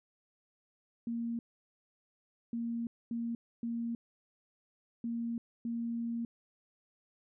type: tone bursts at uneven times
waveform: sine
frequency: 233.1 Hz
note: A#3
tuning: in tune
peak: -33 dBFS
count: 6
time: 1.07-1.39 / 2.53-2.87 / 3.11-3.35 / 3.63-3.95 / 5.04-5.38 / 5.65-6.25 s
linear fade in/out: 2 ms
effects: none